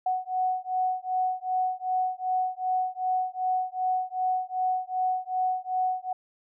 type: beating tone pair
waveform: sine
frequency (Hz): 740 / 742.6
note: F#5 / F#5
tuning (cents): 0 / +6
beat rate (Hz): 2.6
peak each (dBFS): -28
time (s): 0.06-6.13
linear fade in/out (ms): 5
effects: none